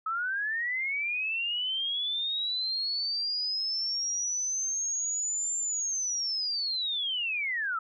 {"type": "linear two-way sweep", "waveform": "sine", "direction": "up then down", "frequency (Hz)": [1275, 7300, 1275], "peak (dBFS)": -28, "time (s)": [0.06, 7.79], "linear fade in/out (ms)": 5, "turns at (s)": 5.58, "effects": []}